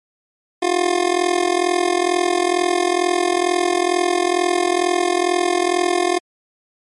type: tone with amplitude modulation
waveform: 25% pulse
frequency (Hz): 355.3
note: F4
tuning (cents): +30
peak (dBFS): -8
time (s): 0.62-6.19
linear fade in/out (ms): 10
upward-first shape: sine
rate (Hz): 42.2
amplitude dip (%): 85
effects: MP3 48 kbps